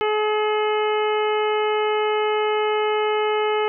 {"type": "harmonic tone", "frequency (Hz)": 425.8, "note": "G#4", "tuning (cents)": 43, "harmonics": [1, 2, 3, 4, 5, 6, 7], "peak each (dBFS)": [-20, -25, -28, -36, -31, -36, -33], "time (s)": [0.01, 3.68], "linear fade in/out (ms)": 0, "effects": []}